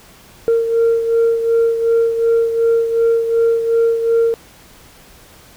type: beating tone pair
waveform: sine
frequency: 459.6 / 462.3 Hz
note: A#4 / A#4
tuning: -25 / -14 cents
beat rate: 2.7 Hz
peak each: -11 / -18 dBFS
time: 0.48-4.34 s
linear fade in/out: 0 ms
effects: tanh soft clip ceiling -8 dBFS + pink hiss -44 dBFS RMS until 5.56 s